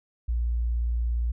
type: tone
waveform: sine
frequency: 58.6 Hz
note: A#1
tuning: 10 cents sharp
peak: -23 dBFS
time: 0.28-1.32 s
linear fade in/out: 10 ms
effects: none

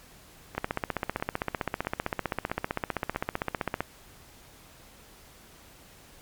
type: two click trains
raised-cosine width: 0.5 ms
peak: -23 / -12 dBFS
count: 5 / 51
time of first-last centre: 0.55-3.147 / 0.58-3.806 s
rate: 1.54 / 15.5 Hz
effects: pink hiss -53 dBFS RMS until 6.21 s + MP3 96 kbps

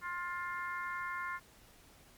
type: harmonic tone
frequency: 352.5 Hz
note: F4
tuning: 16 cents sharp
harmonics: 3 / 4 / 5 / 6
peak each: -40 / -42 / -44 / -46 dBFS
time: 0.01-1.4 s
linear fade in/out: 50 ms
effects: pink hiss -61 dBFS RMS until 2.17 s + Opus 48 kbps

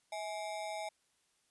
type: ring-modulated tone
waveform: square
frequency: 740 Hz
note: F#5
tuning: in tune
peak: -36 dBFS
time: 0.12-0.89 s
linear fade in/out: 5 ms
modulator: 94.1 Hz
effects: white hiss -75 dBFS RMS until 1.5 s + resampled to 24000 Hz

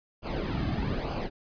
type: noise with flanger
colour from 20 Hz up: brown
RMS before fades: -31 dBFS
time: 0.22-1.3 s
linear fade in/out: 50 ms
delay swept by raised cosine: 0.52 to 2.12 ms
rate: 1.1 Hz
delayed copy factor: -0.7
effects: resampled to 11025 Hz

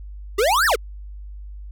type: exponential two-way sweep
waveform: square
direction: up then down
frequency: 377.6 to 1882 to 377.6 Hz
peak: -16 dBFS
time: 0.38-0.76 s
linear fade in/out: 10 ms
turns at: 0.66 s
effects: added 50 Hz sine -33 dBFS peak until 1.71 s

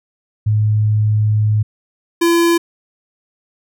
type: tone pair in turn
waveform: sine / square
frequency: 106.8 / 339.1 Hz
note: G#2 / E4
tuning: +49 / +49 cents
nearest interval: octave + minor sixth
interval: 2000 cents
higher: second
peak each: -11 dBFS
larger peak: neither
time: 0.46-1.63 / 2.21-2.58 s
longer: first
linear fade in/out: 10 ms
effects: none

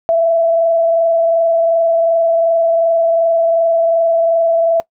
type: tone with frequency modulation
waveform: sine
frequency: 665 Hz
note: E5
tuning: 15 cents sharp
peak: -9 dBFS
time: 0.09-4.8 s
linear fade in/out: 0 ms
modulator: 22.7 Hz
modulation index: 0.36
effects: noise-tail reverb RT60 0.1 s tail -21 dB re dry

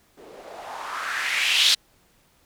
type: noise with low-pass filter sweep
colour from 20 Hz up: violet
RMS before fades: -25 dBFS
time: 0.17-1.75 s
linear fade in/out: 10 ms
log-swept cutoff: 370 to 3900 Hz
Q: 3.1
effects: pink hiss -61 dBFS RMS until 2.45 s

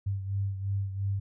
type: beating tone pair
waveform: sine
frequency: 98 / 100.9 Hz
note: G2 / G#2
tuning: 0 / -49 cents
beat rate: 2.9 Hz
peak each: -29 / -36 dBFS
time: 0.06-1.2 s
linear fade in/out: 10 ms
effects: none

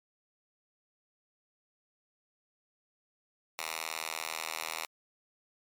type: tone with high-pass filter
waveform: 5% pulse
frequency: 80.3 Hz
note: E2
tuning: 45 cents flat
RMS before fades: -38 dBFS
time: 3.59-4.85 s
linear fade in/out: 0 ms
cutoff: 1400 Hz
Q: 0.7
effects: MP3 96 kbps

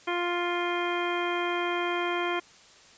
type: harmonic tone with a mistuned harmonic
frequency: 350 Hz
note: F4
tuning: 4 cents sharp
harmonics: 1 / 2 / 3 / 4 / 5 / 6 / 7 / 9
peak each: -30 / -34 / -33 / -36 / -39 / -37 / -38 / -39 dBFS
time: 0.07-2.4 s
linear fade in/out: 10 ms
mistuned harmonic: 9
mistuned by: +15 cents
effects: white hiss -54 dBFS RMS until 2.97 s + resampled to 16000 Hz

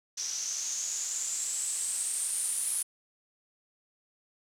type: noise with low-pass filter sweep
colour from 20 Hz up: blue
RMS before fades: -33 dBFS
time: 0.17-2.83 s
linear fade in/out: 10 ms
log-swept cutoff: 5800 to 10000 Hz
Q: 8.1
effects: none

